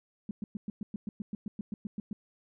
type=tone bursts; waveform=sine; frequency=207.7 Hz; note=G#3; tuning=in tune; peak=-32 dBFS; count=15; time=0.29-2.13 s; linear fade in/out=2 ms; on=20 ms; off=110 ms; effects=none